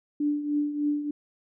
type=tone with tremolo; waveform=sine; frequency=293.7 Hz; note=D4; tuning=in tune; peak=-21 dBFS; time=0.2-1.11 s; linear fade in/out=5 ms; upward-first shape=triangle; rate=3.3 Hz; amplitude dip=70%; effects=none